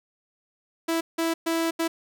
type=tone bursts at uneven times; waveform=sawtooth; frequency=329.6 Hz; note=E4; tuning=in tune; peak=-19 dBFS; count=4; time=0.88-1.01 / 1.18-1.34 / 1.46-1.71 / 1.79-1.88 s; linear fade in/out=10 ms; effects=none